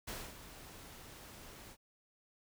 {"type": "noise with ADSR envelope", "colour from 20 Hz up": "pink", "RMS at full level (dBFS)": -42, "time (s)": [0.07, 1.77], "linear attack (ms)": 13, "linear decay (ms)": 250, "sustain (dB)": -11, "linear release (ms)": 59, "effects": []}